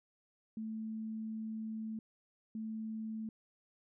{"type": "tone bursts at uneven times", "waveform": "sine", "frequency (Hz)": 220, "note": "A3", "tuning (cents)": 0, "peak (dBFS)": -38, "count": 2, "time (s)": [[0.57, 1.99], [2.55, 3.29]], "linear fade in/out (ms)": 2, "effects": []}